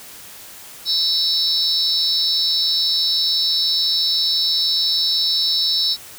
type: tone cluster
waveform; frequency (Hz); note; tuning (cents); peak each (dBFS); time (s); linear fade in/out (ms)
sine; 3807 / 3973 / 4419 / 5290; A#7 / B7 / C#8 / E8; +36 / +10 / -6 / +5; -22 / -21 / -24 / -20; 0.85-5.97; 50
effects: white hiss -39 dBFS RMS until 6.18 s